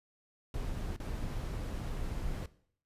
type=noise with dropouts; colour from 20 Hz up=brown; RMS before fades=-37 dBFS; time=0.54-2.46 s; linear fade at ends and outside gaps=2 ms; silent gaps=0.964-1 s; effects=noise-tail reverb RT60 0.6 s tail -18 dB re dry + resampled to 32000 Hz